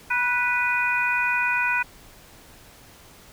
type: harmonic tone with a mistuned harmonic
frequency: 493.9 Hz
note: B4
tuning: in tune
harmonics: 2 / 3 / 4 / 5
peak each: -27 / -24 / -31 / -24 dBFS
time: 0.1-1.83 s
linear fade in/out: 10 ms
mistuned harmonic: 2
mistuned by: -25 cents
effects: pink hiss -49 dBFS RMS until 3.32 s